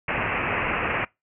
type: low-pass noise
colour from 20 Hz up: white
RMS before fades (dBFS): -26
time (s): 0.08-1.05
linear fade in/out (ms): 5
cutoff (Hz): 2700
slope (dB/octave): 96
effects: noise-tail reverb RT60 0.2 s tail -23 dB re dry